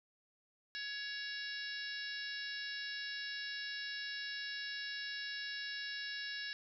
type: harmonic tone with a mistuned harmonic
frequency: 560 Hz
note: C#5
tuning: 18 cents sharp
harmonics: 3 / 4 / 5 / 6 / 7 / 8 / 9 / 10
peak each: -43 / -53 / -50 / -56 / -47 / -53 / -48 / -61 dBFS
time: 0.75-6.53 s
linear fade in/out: 0 ms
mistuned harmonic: 9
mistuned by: +56 cents
effects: none